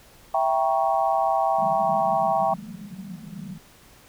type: chord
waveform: sine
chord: E diminished seventh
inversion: none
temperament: equal with one note detuned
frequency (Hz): 659.3 / 784 / 943.2 / 1108.7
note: E5 / G5 / Bb5 / Db6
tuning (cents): 0 / 0 / +20 / 0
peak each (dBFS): -24 / -22 / -28 / -28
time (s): 0.34-2.54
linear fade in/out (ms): 5
type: band-pass noise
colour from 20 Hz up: white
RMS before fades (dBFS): -37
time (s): 1.58-3.58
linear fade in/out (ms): 5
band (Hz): 150 to 220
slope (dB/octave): 96
effects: pink hiss -52 dBFS RMS until 4.08 s